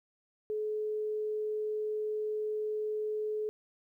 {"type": "tone", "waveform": "sine", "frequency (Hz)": 427.4, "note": "G#4", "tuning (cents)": 50, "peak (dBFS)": -31, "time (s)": [0.5, 3.49], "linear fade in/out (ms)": 0, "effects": ["12-bit"]}